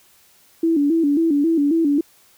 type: tone with vibrato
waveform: sine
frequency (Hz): 307.4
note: D#4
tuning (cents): -21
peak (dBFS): -14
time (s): 0.63-2.01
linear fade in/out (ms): 5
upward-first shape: square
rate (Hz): 3.7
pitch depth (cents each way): 120
effects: white hiss -54 dBFS RMS until 2.37 s